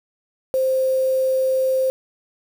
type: tone with quantisation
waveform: sine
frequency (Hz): 523.3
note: C5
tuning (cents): 0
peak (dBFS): -16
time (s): 0.54-1.9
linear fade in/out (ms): 0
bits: 6
effects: none